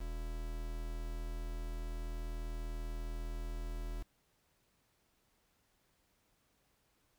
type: tone with quantisation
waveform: triangle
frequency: 40.22 Hz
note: E1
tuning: 42 cents flat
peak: -36 dBFS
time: 0-4.03 s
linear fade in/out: 10 ms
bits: 8
effects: pink hiss -75 dBFS RMS until 7.18 s